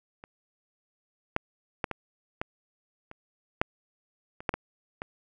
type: clicks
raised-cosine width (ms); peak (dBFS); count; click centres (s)
0.5; -29 / -10 / -12 / -17 / -15 / -28 / -7 / -26 / -10 / -15 / -19; 11; 0.239 / 1.364 / 1.842 / 1.913 / 2.415 / 3.114 / 3.615 / 4.405 / 4.492 / 4.54 / 5.019
effects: none